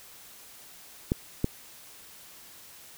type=clicks; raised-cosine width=3 ms; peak=-11 dBFS; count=2; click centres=1.119 / 1.444 s; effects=white hiss -50 dBFS RMS until 2.97 s